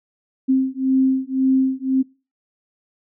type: beating tone pair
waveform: sine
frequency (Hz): 262.6 / 264.5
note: C4 / C4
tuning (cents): +6 / +19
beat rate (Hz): 1.9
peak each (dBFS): -18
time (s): 0.48-2.03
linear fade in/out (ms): 20
effects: noise-tail reverb RT60 0.3 s tail -21 dB re dry